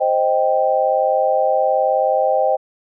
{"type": "chord", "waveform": "sine", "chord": "C minor", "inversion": "none", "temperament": "equal", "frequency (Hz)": [523.3, 622.3, 784], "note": ["C5", "Eb5", "G5"], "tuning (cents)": [0, 0, 0], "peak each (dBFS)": -18, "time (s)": [0, 2.57], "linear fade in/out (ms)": 20, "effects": []}